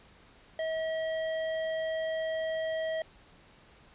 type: tone with hard clipping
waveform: triangle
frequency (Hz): 641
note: E5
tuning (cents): -49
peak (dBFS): -32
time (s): 0.59-3.02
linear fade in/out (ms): 2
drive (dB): 18
effects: pink hiss -58 dBFS RMS until 3.94 s + resampled to 8000 Hz